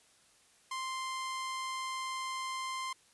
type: tone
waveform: sawtooth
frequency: 1046.5 Hz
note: C6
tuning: in tune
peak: -32 dBFS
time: 0.71-2.93 s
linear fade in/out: 5 ms
effects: white hiss -65 dBFS RMS until 3.13 s + resampled to 24000 Hz